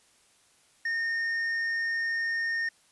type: tone with hard clipping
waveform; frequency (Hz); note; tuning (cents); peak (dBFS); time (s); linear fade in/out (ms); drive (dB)
triangle; 1833; A#6; -30; -28; 0.85-2.69; 5; 7
effects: white hiss -63 dBFS RMS until 2.91 s + resampled to 24000 Hz